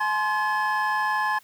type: tone cluster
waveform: triangle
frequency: 849 / 1045 / 1711 Hz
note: G#5 / C6 / A6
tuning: +38 / -2 / -49 cents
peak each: -24 dBFS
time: 0-1.39 s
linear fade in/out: 10 ms
effects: tanh soft clip ceiling -12 dBFS + white hiss -56 dBFS RMS until 1.43 s